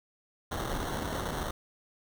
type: noise with sample-and-hold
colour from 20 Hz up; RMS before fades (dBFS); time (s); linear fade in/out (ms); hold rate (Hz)
pink; -34; 0.51-1.51; 5; 2450
effects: none